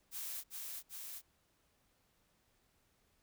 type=noise with echo; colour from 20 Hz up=blue; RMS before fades=-43 dBFS; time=0.11-0.44 s; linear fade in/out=50 ms; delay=390 ms; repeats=2; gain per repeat=-2 dB; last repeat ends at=1.22 s; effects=pink hiss -75 dBFS RMS until 3.22 s